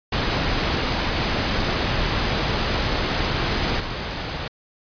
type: noise with level steps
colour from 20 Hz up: pink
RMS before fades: -22 / -28 dBFS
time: 0.12-4.48 s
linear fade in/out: 5 ms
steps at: 3.79 s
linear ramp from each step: 20 ms
effects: resampled to 11025 Hz